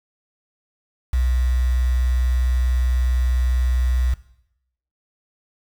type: tone with quantisation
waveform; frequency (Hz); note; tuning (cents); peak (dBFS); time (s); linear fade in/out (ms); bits
sine; 62.3; B1; +16; -16; 1.13-4.14; 5; 6
effects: noise-tail reverb RT60 0.8 s tail -18 dB re dry